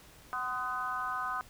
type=harmonic tone with a mistuned harmonic; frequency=250 Hz; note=B3; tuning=21 cents sharp; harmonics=3 / 4 / 5 / 6; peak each=-41 / -38 / -35 / -39 dBFS; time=0.33-1.41 s; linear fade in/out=0 ms; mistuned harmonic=4; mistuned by=+44 cents; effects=pink hiss -56 dBFS RMS until 1.49 s